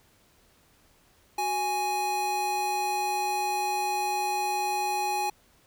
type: tone pair together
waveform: square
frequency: 370 / 830.6 Hz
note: F#4 / G#5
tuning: 0 / 0 cents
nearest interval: octave + major second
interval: 1400 cents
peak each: -37 / -27 dBFS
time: 1.38-5.3 s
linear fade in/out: 5 ms
effects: pink hiss -62 dBFS RMS until 5.66 s